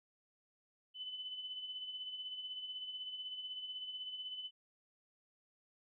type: tone with tremolo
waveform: sine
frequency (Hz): 3015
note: F#7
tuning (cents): +32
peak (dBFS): -40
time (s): 0.94-4.51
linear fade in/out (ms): 50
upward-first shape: sine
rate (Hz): 16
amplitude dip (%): 50
effects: none